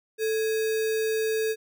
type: tone with sample-and-hold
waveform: sine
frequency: 440 Hz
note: A4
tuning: in tune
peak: -23 dBFS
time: 0.18-1.56 s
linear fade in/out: 50 ms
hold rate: 2100 Hz
effects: none

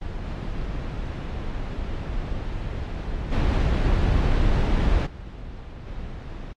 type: noise with level steps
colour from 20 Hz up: brown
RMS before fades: -31 / -29 / -20 / -37 / -34 dBFS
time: 0.01-6.53 s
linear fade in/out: 10 ms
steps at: 0.23 / 3.31 / 5.05 / 5.86 s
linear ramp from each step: 20 ms
effects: low-pass 4000 Hz 12 dB/octave + AAC 48 kbps

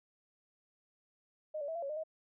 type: tone with pitch steps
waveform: sine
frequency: 616 / 573 / 649 / 680 / 555 / 609 / 634 Hz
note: D#5 / D5 / E5 / F5 / C#5 / D#5 / D#5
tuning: -17 / -43 / -27 / -46 / +2 / -37 / +32 cents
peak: -36 dBFS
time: 1.54-2.037 s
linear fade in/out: 10 ms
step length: 71 ms
effects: none

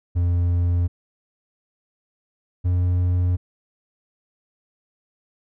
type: tone pair in turn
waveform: triangle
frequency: 87.31 / 89.35 Hz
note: F2 / F2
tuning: 0 / +40 cents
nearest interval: unison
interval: 40 cents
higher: second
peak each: -15 / -15 dBFS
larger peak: neither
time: 0.15-0.88 / 2.64-3.37 s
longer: neither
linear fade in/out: 20 ms
effects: none

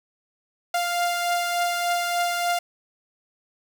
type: beating tone pair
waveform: sawtooth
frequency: 698.5 / 701.9 Hz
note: F5 / F5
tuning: 0 / +9 cents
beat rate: 3.4 Hz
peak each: -19 / -27 dBFS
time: 0.74-2.59 s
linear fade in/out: 5 ms
effects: none

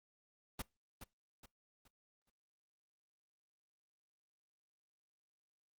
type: noise with echo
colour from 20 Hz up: pink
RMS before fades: -41 dBFS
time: 0.59-0.62 s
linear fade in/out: 5 ms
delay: 420 ms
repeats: 4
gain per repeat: -9 dB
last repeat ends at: 2.3 s
effects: noise-tail reverb RT60 0.2 s tail -23 dB re dry + Opus 32 kbps

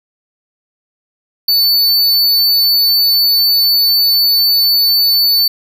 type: tone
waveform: square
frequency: 4498 Hz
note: C#8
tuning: 24 cents sharp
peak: -9 dBFS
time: 1.48-5.48 s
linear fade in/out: 5 ms
effects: none

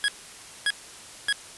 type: tone bursts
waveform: 25% pulse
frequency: 1661.2 Hz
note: G#6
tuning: in tune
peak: -17 dBFS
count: 3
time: 0.04-1.326 s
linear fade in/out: 0 ms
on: 42 ms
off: 580 ms
effects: white hiss -44 dBFS RMS until 1.57 s + resampled to 24000 Hz

